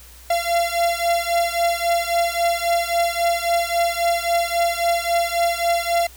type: beating tone pair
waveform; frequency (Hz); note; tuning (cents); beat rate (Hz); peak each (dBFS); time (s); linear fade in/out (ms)
45% pulse; 683 / 686.7; F5 / F5; -39 / -29; 3.7; -21; 0.3-6.07; 5
effects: added 60 Hz sine -44 dBFS peak until 6.16 s + white hiss -46 dBFS RMS until 6.16 s